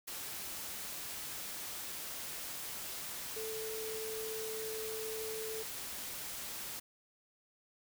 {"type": "tone in noise", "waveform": "sine", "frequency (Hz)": 440, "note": "A4", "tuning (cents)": 0, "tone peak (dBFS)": -40, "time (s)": [3.36, 5.63], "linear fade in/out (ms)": 10, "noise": "white", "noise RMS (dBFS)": -43, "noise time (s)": [0.07, 6.8], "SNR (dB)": 0, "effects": []}